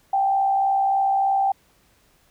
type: tone with frequency modulation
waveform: sine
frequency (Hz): 784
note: G5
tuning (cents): 0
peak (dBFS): -17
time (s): 0.13-1.52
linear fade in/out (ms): 5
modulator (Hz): 63.3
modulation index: 0.4
effects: pink hiss -60 dBFS RMS until 2.3 s